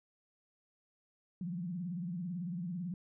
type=tone with vibrato; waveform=sine; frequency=175.8 Hz; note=F3; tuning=12 cents sharp; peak=-36 dBFS; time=1.41-2.94 s; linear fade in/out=2 ms; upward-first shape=sine; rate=18 Hz; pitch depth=140 cents each way; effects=none